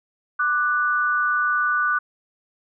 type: tone pair together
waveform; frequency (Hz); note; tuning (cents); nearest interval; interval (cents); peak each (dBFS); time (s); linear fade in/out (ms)
sine; 1183.1 / 1480; D6 / F#6; +12 / 0; major third; 388; -22 / -20; 0.39-1.99; 10
effects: none